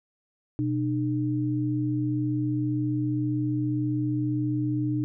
sine tone pair together, 124.35 / 302.5 Hz, B2 / D#4, +12 / -49 cents, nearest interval octave + minor third, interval 1539 cents, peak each -27 / -26 dBFS, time 0.59-5.04 s, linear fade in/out 0 ms, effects none

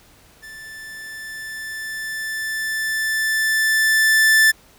45% pulse tone with level ramp, 1760 Hz, A6, in tune, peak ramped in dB -36 to -10 dBFS, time 0.42-4.52 s, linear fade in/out 20 ms, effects pink hiss -51 dBFS RMS until 4.78 s

